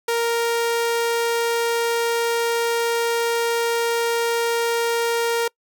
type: tone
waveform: sawtooth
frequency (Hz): 466.2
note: A#4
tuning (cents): 0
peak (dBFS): -15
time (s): 0.08-5.48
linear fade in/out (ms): 5
effects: noise-tail reverb RT60 0.1 s tail -26 dB re dry